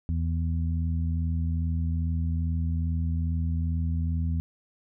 harmonic tone, 82.41 Hz, E2, in tune, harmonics 1 / 2 / 3, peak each -25 / -32 / -37 dBFS, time 0.09-4.4 s, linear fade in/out 0 ms, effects none

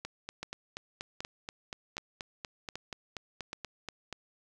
two click trains, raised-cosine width 0.2 ms, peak -21 / -21 dBFS, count 18 / 5, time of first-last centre 0.05-4.127 / 0.43-3.531 s, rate 4.17 / 1.29 Hz, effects none

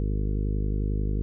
harmonic tone, 51.2 Hz, G#1, 24 cents flat, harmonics 1 / 2 / 3 / 4 / 5 / 6 / 7 / 8 / 9, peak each -25 / -31 / -35 / -37 / -39 / -41 / -42 / -43 / -44 dBFS, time 0-1.22 s, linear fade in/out 0 ms, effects none

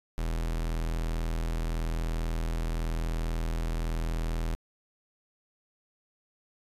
45% pulse tone, 40.95 Hz, E1, 11 cents flat, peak -28 dBFS, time 0.18-4.55 s, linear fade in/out 0 ms, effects resampled to 32000 Hz

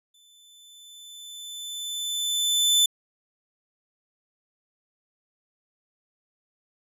sawtooth tone with exponential growth, 3519 Hz, A7, in tune, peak -13 dBFS, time 0.14-2.86 s, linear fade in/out 5 ms, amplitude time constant 590 ms, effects resampled to 32000 Hz

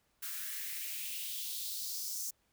blue noise with high-pass filter sweep, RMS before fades -40 dBFS, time 0.22-2.31 s, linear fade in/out 10 ms, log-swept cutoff 1400 to 6200 Hz, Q 2.9, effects pink hiss -75 dBFS RMS until 2.52 s

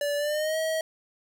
square tone with pitch glide, 579 to 638.7 Hz, D5 to D#5, -25 to +45 cents, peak -26 dBFS, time 0.01-0.81 s, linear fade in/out 2 ms, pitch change +170 cents, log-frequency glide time 0.17-0.58 s, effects none

